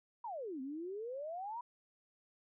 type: exponential two-way sweep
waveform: sine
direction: down then up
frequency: 987.8 to 254.6 to 987.8 Hz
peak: -40 dBFS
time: 0.24-1.61 s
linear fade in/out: 5 ms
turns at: 0.61 s
effects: none